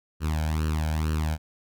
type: tone with flanger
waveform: sawtooth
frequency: 77.78 Hz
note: D#2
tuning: in tune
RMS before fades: -26 dBFS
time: 0.2-1.38 s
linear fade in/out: 50 ms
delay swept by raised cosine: 0.69 to 1.3 ms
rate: 2.2 Hz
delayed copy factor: +0.95
effects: none